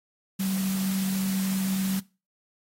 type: tone in noise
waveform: sine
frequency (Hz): 191.4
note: G3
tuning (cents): -41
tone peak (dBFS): -25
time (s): 0.39-2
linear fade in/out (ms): 10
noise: white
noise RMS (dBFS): -36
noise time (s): 0.39-2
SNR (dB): +8
effects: noise-tail reverb RT60 0.3 s tail -20 dB re dry + AAC 48 kbps